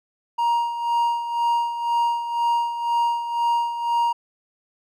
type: tone with tremolo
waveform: triangle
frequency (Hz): 941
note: A#5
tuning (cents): +16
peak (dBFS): -15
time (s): 0.38-4.13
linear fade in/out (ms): 10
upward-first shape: sine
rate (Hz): 2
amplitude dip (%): 65
effects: none